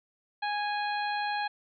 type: harmonic tone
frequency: 828 Hz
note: G#5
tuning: 5 cents flat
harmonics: 1 / 2 / 3 / 4 / 5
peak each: -30 / -35 / -40 / -44 / -41 dBFS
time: 0.42-1.48 s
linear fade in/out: 10 ms
effects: none